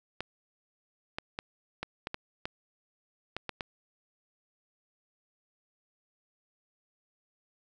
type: clicks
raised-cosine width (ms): 0.3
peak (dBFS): -18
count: 10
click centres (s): 0.206 / 1.185 / 1.389 / 1.83 / 2.071 / 2.144 / 2.455 / 3.366 / 3.493 / 3.608
effects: none